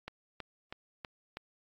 click train, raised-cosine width 0.3 ms, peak -24 dBFS, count 5, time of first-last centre 0.08-1.37 s, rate 3.1 Hz, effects AAC 48 kbps

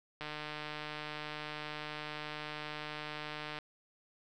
click train, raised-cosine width 0.3 ms, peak -25 dBFS, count 511, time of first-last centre 0.21-3.587 s, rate 151 Hz, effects none

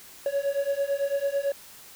triangle beating tone pair, 554.4 / 563.4 Hz, C#5 / C#5, 0 / +28 cents, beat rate 9 Hz, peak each -26 / -25 dBFS, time 0.26-1.52 s, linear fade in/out 2 ms, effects white hiss -48 dBFS RMS until 1.95 s

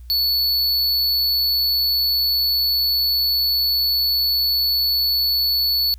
square tone, 4435 Hz, C#8, in tune, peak -17 dBFS, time 0.1-5.94 s, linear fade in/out 0 ms, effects added 60 Hz sine -36 dBFS peak until 5.98 s + white hiss -61 dBFS RMS until 5.98 s

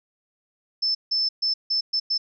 sine tone bursts at uneven times, 5274 Hz, E8, in tune, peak -20 dBFS, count 6, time 0.82-0.95 / 1.11-1.29 / 1.42-1.54 / 1.7-1.81 / 1.93-2 / 2.1-2.18 s, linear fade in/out 10 ms, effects none

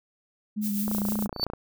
sine tone with vibrato, 207.4 Hz, G#3, 2 cents flat, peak -26 dBFS, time 0.56-1.28 s, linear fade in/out 20 ms, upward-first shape square, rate 3.7 Hz, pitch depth 28 cents each way
violet noise with tremolo, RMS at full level -32 dBFS, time 0.61-1.27 s, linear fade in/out 50 ms, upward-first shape sine, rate 6.6 Hz, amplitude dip 50%
click train, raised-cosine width 1 ms, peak -19 dBFS, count 20, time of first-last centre 0.88-1.535 s, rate 29 Hz
triangle tone with exponential growth, 4522 Hz, C#8, 34 cents sharp, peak -18 dBFS, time 1.33-1.44 s, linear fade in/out 0 ms, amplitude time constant 22 ms
effects none

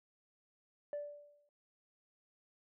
sine tone with exponential decay, 584 Hz, D5, 10 cents flat, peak -34 dBFS, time 0.93-1.49 s, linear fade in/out 1 ms, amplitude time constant 120 ms, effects tanh soft clip ceiling -35 dBFS

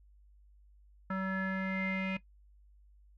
square tone with low-pass filter sweep, 190 Hz, F#3, 46 cents sharp, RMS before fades -34 dBFS, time 1.1-2.17 s, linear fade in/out 5 ms, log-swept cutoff 1500 to 2400 Hz, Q 9.5, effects noise-tail reverb RT60 0.1 s tail -17 dB re dry + added 50 Hz sine -58 dBFS peak until 3.17 s

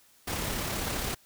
pink noise with amplitude modulation, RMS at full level -31 dBFS, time 0.27-1.15 s, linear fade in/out 10 ms, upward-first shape sine, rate 35 Hz, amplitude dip 30%, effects white hiss -61 dBFS RMS until 1.25 s

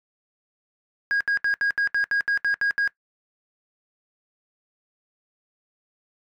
sine tone bursts, 1636 Hz, G#6, 26 cents flat, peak -17 dBFS, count 11, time 1.11-2.876 s, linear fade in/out 0 ms, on 96 ms, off 71 ms, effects noise-tail reverb RT60 0.1 s tail -21 dB re dry + tanh soft clip ceiling -18 dBFS

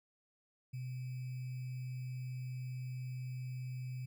sine tone with sample-and-hold, 127.3 Hz, C3, 47 cents flat, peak -39 dBFS, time 0.73-4.06 s, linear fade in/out 10 ms, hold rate 2450 Hz, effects none

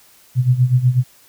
sine tone with tremolo, 125.8 Hz, B2, 32 cents sharp, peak -8 dBFS, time 0.35-1.04 s, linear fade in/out 50 ms, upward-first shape sine, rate 8.1 Hz, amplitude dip 80%, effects white hiss -50 dBFS RMS until 1.28 s

